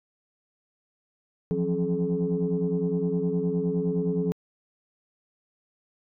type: tone cluster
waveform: sine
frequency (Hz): 169.4 / 179.1 / 270.8 / 426.8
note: E3 / F3 / C#4 / G#4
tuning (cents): +48 / +44 / -40 / +47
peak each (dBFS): -28 / -27 / -32 / -27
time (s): 1.51-4.32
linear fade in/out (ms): 0
effects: tanh soft clip ceiling -16 dBFS